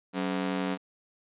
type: ring-modulated tone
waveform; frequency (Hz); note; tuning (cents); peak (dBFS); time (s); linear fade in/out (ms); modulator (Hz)
sawtooth; 233.1; A#3; 0; -21; 0.13-0.78; 50; 45.7
effects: resampled to 8000 Hz + 10-bit